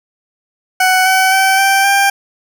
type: tone with pitch steps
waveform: 20% pulse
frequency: 745 / 756.7 / 768.6 / 780.7 / 793 Hz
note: F#5 / F#5 / G5 / G5 / G5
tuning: +12 / +39 / -34 / -7 / +20 cents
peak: -4 dBFS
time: 0.8-2.1 s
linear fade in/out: 5 ms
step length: 260 ms
effects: none